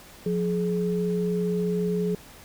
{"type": "tone pair together", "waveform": "sine", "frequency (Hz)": [177.7, 422.6], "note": ["F3", "G#4"], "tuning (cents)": [30, 30], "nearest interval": "octave + minor third", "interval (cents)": 1500, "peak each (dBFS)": [-25, -26], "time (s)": [0.26, 2.15], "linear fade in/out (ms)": 2, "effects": ["pink hiss -48 dBFS RMS until 2.44 s"]}